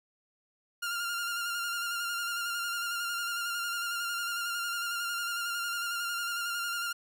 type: tone with vibrato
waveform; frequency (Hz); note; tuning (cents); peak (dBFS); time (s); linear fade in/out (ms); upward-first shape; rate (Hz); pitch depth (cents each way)
sawtooth; 1400; F6; +4; -28; 0.82-6.93; 10; square; 11; 23
effects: none